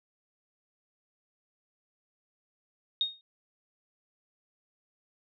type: tone with exponential decay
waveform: sine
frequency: 3716 Hz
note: A#7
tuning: 6 cents flat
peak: -22 dBFS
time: 3.01-3.21 s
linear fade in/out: 1 ms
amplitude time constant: 42 ms
effects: none